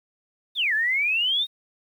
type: exponential two-way sweep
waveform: sine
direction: down then up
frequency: 3766 to 1692 to 3766 Hz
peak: -20 dBFS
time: 0.55-1.47 s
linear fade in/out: 50 ms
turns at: 0.74 s
effects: 9-bit